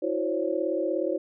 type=tone cluster; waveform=sine; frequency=324.8 / 363.7 / 527 / 564 Hz; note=E4 / F#4 / C5 / C#5; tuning=-26 / -30 / +12 / +30 cents; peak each=-30 dBFS; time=0.02-1.18 s; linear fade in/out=10 ms; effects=none